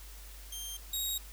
15% pulse tone pair in turn, 3177 / 3786 Hz, G7 / A#7, +23 / +26 cents, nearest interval minor third, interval 303 cents, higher second, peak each -32 / -25 dBFS, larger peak second, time 0.52-0.77 / 0.93-1.18 s, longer neither, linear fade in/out 5 ms, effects added 50 Hz sine -47 dBFS peak until 1.32 s + white hiss -53 dBFS RMS until 1.32 s

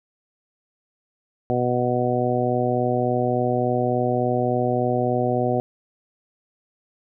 harmonic tone, 123.47 Hz, B2, in tune, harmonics 1 / 2 / 3 / 4 / 5 / 6, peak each -26 / -26 / -26 / -26 / -26 / -26 dBFS, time 1.5-5.6 s, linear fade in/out 0 ms, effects none

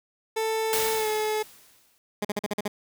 30% pulse tone with pitch glide, 442.6 to 429.5 Hz, A4 to A4, +10 to -42 cents, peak -22 dBFS, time 0.36-1.43 s, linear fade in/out 10 ms, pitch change -52 cents, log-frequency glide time 0.95-1.08 s
white noise with exponential decay, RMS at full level -26 dBFS, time 0.73-1.98 s, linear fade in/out 0 ms, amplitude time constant 270 ms
15% pulse tone bursts, 207.2 Hz, G#3, 4 cents flat, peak -19 dBFS, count 7, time 2.22-2.68 s, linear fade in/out 5 ms, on 28 ms, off 44 ms
effects none

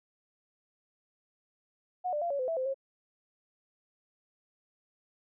sine tone with pitch steps, 729 / 594 / 688 / 563 / 511 / 657 / 518 / 540 Hz, F#5 / D5 / F5 / C#5 / C5 / E5 / C5 / C#5, -26 / +20 / -26 / +27 / -41 / -6 / -17 / -45 cents, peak -29 dBFS, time 2.04-2.744 s, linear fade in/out 20 ms, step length 88 ms, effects none

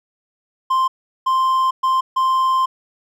triangle tone bursts at uneven times, 1046.5 Hz, C6, in tune, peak -12 dBFS, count 4, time 0.7-0.88 / 1.26-1.71 / 1.83-2.01 / 2.16-2.66 s, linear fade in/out 10 ms, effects none

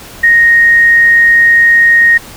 sine tone, 1864.7 Hz, A#6, in tune, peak -3 dBFS, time 0.23-2.18 s, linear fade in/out 10 ms, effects pink hiss -31 dBFS RMS until 2.36 s

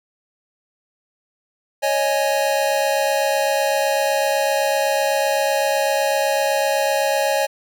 square chord, C# suspended second, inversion none, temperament equal, 554.4 / 622.3 / 830.6 Hz, C#5 / D#5 / G#5, 0 / 0 / 0 cents, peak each -21 / -23 / -23 dBFS, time 1.82-7.47 s, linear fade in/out 20 ms, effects none

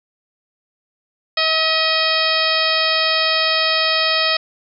harmonic tone with a mistuned harmonic, 639 Hz, D#5, 46 cents sharp, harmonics 1 / 2 / 3 / 4 / 5 / 6 / 7 / 8, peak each -23 / -23 / -23 / -23 / -23 / -23 / -23 / -23 dBFS, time 1.37-4.37 s, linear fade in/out 5 ms, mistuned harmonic 4, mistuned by -38 cents, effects none

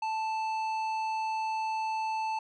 sine tone with tanh clipping, 880 Hz, A5, in tune, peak -31 dBFS, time 0.02-2.39 s, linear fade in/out 5 ms, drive 11 dB, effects none

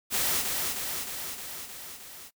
white noise with echo, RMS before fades -27 dBFS, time 0.1-0.45 s, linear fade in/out 50 ms, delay 310 ms, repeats 6, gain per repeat -3 dB, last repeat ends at 2.31 s, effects noise-tail reverb RT60 0.1 s tail -24 dB re dry

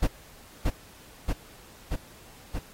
brown noise with echo, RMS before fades -19 dBFS, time 0.02-0.07 s, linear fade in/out 10 ms, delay 630 ms, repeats 4, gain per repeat -2 dB, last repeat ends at 2.59 s, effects pink hiss -52 dBFS RMS until 2.73 s + AAC 48 kbps

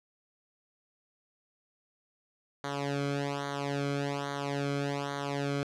sawtooth tone with flanger, 141.4 Hz, C#3, 35 cents sharp, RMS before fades -33 dBFS, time 2.64-5.63 s, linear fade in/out 0 ms, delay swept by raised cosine 0.38 to 1.1 ms, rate 1.2 Hz, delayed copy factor -1, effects low-pass 6000 Hz 12 dB/octave

